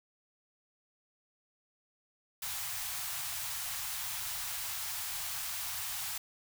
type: band-stop noise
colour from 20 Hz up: white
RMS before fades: -38 dBFS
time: 2.42-6.18 s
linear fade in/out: 5 ms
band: 140 to 690 Hz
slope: 48 dB/octave
effects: none